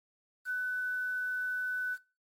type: tone with quantisation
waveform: sine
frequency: 1499 Hz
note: F#6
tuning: 22 cents sharp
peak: -30 dBFS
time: 0.45-1.98 s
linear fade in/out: 50 ms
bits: 9
effects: noise-tail reverb RT60 0.3 s tail -21 dB re dry + MP3 64 kbps